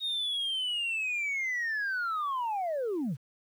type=linear sweep; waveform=sine; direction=down; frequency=3743 to 110 Hz; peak=-27 dBFS; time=0-3.17 s; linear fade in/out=50 ms; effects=tanh soft clip ceiling -27 dBFS + 10-bit